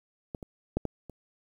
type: clicks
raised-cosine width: 2 ms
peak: -22 / -27 / -13 / -17 / -29 dBFS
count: 5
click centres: 0.348 / 0.428 / 0.77 / 0.853 / 1.097 s
effects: 9-bit